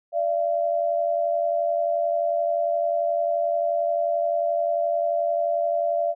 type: tone pair together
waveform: sine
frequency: 587.3 / 678.7 Hz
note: D5 / F5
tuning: 0 / -50 cents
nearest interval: minor third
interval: 250 cents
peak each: -25 / -22 dBFS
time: 0.12-6.15 s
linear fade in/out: 50 ms
effects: none